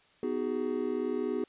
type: chord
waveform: triangle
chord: G# minor seventh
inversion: first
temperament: just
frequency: 249.2 / 311.5 / 373.8 / 415.3 Hz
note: B3 / D#4 / F#4 / G#4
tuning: +16 / +2 / +18 / 0 cents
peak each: -33 / -35 / -32 / -32 dBFS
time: 0.23-1.44 s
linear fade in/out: 2 ms
effects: white hiss -63 dBFS RMS until 1.48 s + resampled to 8000 Hz